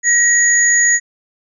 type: tone pair together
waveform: sine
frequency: 1903 / 6777 Hz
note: A#6 / G#8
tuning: +35 / +34 cents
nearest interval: octave + minor seventh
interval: 2199 cents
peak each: -12 dBFS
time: 0.03-1 s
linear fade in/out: 50 ms
effects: none